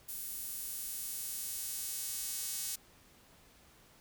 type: tone with high-pass filter sweep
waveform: square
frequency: 170 Hz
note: F3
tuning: 46 cents flat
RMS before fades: -40 dBFS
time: 0.08-2.76 s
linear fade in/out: 10 ms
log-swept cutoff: 12000 to 7300 Hz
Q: 0.79
effects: pink hiss -62 dBFS RMS until 4 s